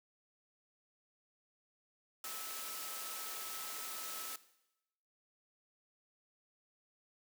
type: tone in noise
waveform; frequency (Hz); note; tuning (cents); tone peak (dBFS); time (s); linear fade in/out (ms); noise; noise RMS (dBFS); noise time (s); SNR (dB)
sine; 1300; E6; -24; -52; 2.24-4.36; 2; white; -44; 2.24-4.36; -11
effects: noise-tail reverb RT60 0.9 s tail -17 dB re dry + high-pass 300 Hz 12 dB/octave